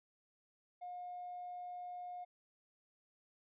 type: tone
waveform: triangle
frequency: 716 Hz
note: F5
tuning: 43 cents sharp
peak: -40 dBFS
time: 0.81-2.25 s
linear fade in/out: 20 ms
effects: tanh soft clip ceiling -41 dBFS + resampled to 8000 Hz